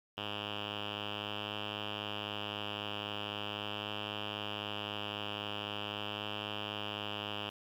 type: tone with low-pass filter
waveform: 5% pulse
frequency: 103.83 Hz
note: G#2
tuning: in tune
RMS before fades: -40 dBFS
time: 0.17-7.5 s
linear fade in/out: 10 ms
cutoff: 3000 Hz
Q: 5.9
effects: 10-bit